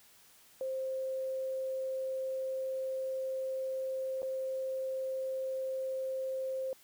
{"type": "tone with dropouts", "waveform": "sine", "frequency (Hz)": 526, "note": "C5", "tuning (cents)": 9, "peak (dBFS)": -33, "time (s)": [0.61, 6.73], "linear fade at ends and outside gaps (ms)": 1, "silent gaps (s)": [4.22, 4.229], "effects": ["white hiss -61 dBFS RMS until 6.83 s"]}